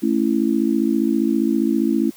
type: chord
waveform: sine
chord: A major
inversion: none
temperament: just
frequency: 220 / 275 / 330 Hz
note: A3 / C#4 / E4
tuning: 0 / -14 / +2 cents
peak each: -20 dBFS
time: 0.02-2.11 s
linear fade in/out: 20 ms
effects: white hiss -47 dBFS RMS until 2.16 s